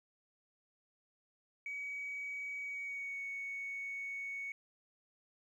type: tone with pitch glide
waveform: sine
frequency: 2266 to 2223 Hz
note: C#7 to C#7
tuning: +37 to +4 cents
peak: -38 dBFS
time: 1.66-4.52 s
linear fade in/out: 2 ms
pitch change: -33 cents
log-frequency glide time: 2.6-3.21 s
effects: tanh soft clip ceiling -35 dBFS + 12-bit